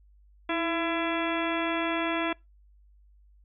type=harmonic tone with a mistuned harmonic; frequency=335.9 Hz; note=E4; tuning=33 cents sharp; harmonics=1 / 2 / 3 / 4 / 5 / 6 / 7 / 8 / 10; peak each=-30 / -33 / -35 / -36 / -37 / -38 / -38 / -39 / -40 dBFS; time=0.49-2.33 s; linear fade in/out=5 ms; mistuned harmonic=1; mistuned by=-47 cents; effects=noise-tail reverb RT60 0.2 s tail -24 dB re dry + added 50 Hz sine -55 dBFS peak until 3.44 s